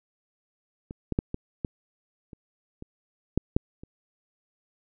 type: clicks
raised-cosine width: 3 ms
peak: -24 / -14 / -10 / -17 / -15 / -30 / -26 / -9 / -7 / -29 dBFS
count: 10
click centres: 0.909 / 1.123 / 1.189 / 1.344 / 1.648 / 2.332 / 2.824 / 3.376 / 3.565 / 3.835 s
effects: none